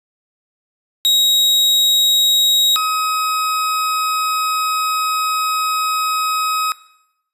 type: tone pair in turn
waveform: 40% pulse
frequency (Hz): 3800 / 1268.1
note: A#7 / D#6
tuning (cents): +33 / +33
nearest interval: octave + perfect fifth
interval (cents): 1900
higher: first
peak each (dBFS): -10 / -15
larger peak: first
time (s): 1.05-2.76 / 2.76-6.72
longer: second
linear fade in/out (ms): 0
effects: noise-tail reverb RT60 0.8 s tail -18 dB re dry + resampled to 32000 Hz